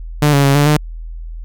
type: tone with pitch steps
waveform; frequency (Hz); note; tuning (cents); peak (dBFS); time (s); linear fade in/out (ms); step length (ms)
sawtooth; 148.2 / 140.6 / 138.6 / 145 / 150.2; D3 / C#3 / C#3 / D3 / D3; +16 / +25 / 0 / -22 / +39; -5; 0.22-0.77; 5; 110
effects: added 41 Hz sine -25 dBFS peak until 1.44 s